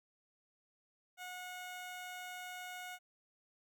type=tone; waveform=15% pulse; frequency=727 Hz; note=F#5; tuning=31 cents flat; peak=-38 dBFS; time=1.17-2.99 s; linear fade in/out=50 ms; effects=none